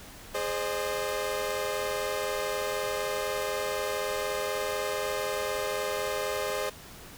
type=chord; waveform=sawtooth; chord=Ab major; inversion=none; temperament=equal with one note detuned; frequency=415.3 / 523.3 / 607.3 Hz; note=Ab4 / C5 / Eb5; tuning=0 / 0 / -42 cents; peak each=-30 / -29 / -30 dBFS; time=0.34-6.7 s; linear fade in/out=10 ms; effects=pink hiss -47 dBFS RMS until 7.17 s